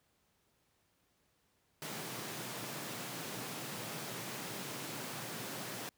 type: high-pass noise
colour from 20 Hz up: pink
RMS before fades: -43 dBFS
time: 1.82-5.89 s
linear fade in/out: 0 ms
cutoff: 110 Hz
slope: 96 dB/octave
effects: pink hiss -75 dBFS RMS until 5.97 s + high-pass 60 Hz 12 dB/octave